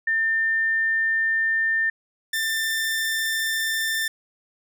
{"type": "tone pair in turn", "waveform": ["sine", "sawtooth"], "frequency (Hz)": [1800, 1785.5], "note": ["A6", "A6"], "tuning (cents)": [39, 25], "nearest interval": "unison", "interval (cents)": 14, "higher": "first", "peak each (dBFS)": [-19, -19], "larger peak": "neither", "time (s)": [[0.07, 1.9], [2.33, 4.08]], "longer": "first", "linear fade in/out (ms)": 5, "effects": []}